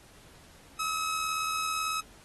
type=tone with amplitude modulation; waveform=sawtooth; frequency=1283 Hz; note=E6; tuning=47 cents flat; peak=-24 dBFS; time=0.79-2.01 s; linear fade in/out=10 ms; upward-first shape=sine; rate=78.2 Hz; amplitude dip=40%; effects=pink hiss -56 dBFS RMS until 2.24 s + AAC 32 kbps